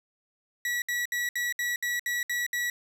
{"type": "tone bursts", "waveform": "40% pulse", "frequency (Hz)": 1935, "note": "B6", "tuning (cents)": -36, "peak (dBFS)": -26, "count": 9, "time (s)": [0.65, 2.7], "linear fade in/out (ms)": 2, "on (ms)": 170, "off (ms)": 65, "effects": []}